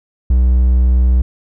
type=tone; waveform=triangle; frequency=62.3 Hz; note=B1; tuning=16 cents sharp; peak=-6 dBFS; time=0.3-1.22 s; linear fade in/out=5 ms; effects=none